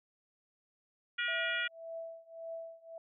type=harmonic tone; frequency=479.4 Hz; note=A#4; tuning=48 cents sharp; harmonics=3 / 4 / 5 / 6 / 7; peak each=-35 / -37 / -39 / -41 / -42 dBFS; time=1.18-1.68 s; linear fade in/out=10 ms
type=tone with tremolo; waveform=sine; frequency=659.3 Hz; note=E5; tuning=in tune; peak=-38 dBFS; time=1.28-2.98 s; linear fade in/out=2 ms; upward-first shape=triangle; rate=1.8 Hz; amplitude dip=95%
effects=none